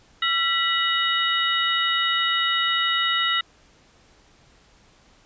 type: tone cluster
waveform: sine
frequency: 1353 / 1961 / 2932 / 3751 Hz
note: E6 / B6 / F#7 / A#7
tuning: +45 / -13 / -16 / +10 cents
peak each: -25 dBFS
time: 0.22-3.41 s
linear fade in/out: 5 ms
effects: pink hiss -56 dBFS RMS until 5.25 s + resampled to 16000 Hz